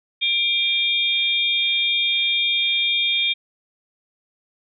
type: tone cluster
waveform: sine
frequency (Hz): 2367 / 3265 / 3630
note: D7 / G#7 / A#7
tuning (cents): +13 / -30 / -47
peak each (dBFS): -22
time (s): 0.21-3.34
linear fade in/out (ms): 20
effects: none